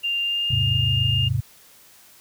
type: tone with pitch glide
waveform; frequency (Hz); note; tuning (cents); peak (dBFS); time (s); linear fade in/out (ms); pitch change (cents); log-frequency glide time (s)
sine; 2794 to 2818; F7 to F7; 0 to +15; -21; 0.03-1.29; 20; +15; 0.22-0.46
type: chord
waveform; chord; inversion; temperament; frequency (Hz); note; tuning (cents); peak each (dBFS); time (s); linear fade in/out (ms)
sine; E augmented; none; equal with one note detuned; 80.52 / 103.83 / 130.81; E2 / G#2 / B#2; -40 / 0 / 0; -29 / -23 / -23; 0.5-1.41; 10
effects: white hiss -51 dBFS RMS until 2.2 s